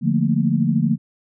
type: chord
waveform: sine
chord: Bb major seventh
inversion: first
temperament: equal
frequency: 146.83 / 174.61 / 220 / 233.1 Hz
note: D3 / F3 / A3 / Bb3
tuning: 0 / 0 / 0 / 0 cents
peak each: -21 dBFS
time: 0.01-0.98 s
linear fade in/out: 50 ms
effects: none